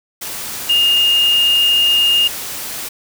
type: tone in noise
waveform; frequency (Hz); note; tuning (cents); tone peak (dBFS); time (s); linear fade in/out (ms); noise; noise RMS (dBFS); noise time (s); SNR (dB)
sine; 2834; F7; +25; -10; 0.69-2.28; 10; white; -26; 0.21-2.89; +13
effects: none

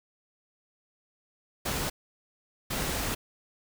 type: noise bursts at uneven times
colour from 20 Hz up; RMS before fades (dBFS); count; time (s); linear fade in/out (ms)
pink; -31; 2; 1.65-1.9 / 2.7-3.15; 10
effects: none

